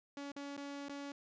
sawtooth tone with dropouts, 282.7 Hz, C#4, 34 cents sharp, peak -39 dBFS, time 0.17-1.12 s, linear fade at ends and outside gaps 2 ms, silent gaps 0.318-0.363 / 0.568-0.575 / 0.885-0.894 s, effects resampled to 16000 Hz

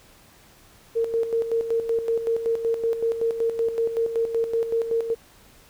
sine tone with tremolo, 458.2 Hz, A#4, 30 cents flat, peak -19 dBFS, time 0.95-5.15 s, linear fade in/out 20 ms, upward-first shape square, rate 5.3 Hz, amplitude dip 60%, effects pink hiss -53 dBFS RMS until 5.69 s

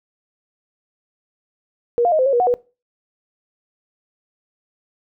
sine tone with pitch steps, 476 / 702 / 625 / 516 / 549 / 480.9 / 733 / 489 Hz, A#4 / F5 / D#5 / C5 / C#5 / B4 / F#5 / B4, +36 / +9 / +8 / -24 / -17 / -46 / -16 / -17 cents, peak -13 dBFS, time 1.98-2.54 s, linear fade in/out 0 ms, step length 70 ms, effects noise-tail reverb RT60 0.3 s tail -21 dB re dry

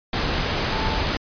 sine tone in noise, 880 Hz, A5, in tune, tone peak -30 dBFS, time 0.71-1.01 s, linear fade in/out 2 ms, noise pink, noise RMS -23 dBFS, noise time 0.13-1.17 s, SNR -10 dB, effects resampled to 11025 Hz

